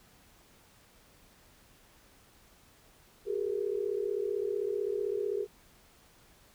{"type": "tone cluster", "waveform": "sine", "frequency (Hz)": [378.9, 414.6, 470.2], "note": ["F#4", "G#4", "A#4"], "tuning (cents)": [41, -3, 15], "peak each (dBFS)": [-35, -32, -37], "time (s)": [3.25, 5.47], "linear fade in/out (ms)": 50, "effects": ["pink hiss -61 dBFS RMS until 6.54 s"]}